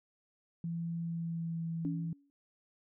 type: tone with pitch glide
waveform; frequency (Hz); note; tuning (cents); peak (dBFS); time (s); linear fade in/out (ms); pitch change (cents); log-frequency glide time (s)
sine; 167.9 to 165.11; E3 to E3; +32 to +3; -34; 0.64-2.13; 2; -29; 0.99-1.66
type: tone with exponential decay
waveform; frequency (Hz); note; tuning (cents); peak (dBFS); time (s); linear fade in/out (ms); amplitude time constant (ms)
sine; 282.2; C#4; +31; -31; 1.85-2.3; 0; 96
effects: none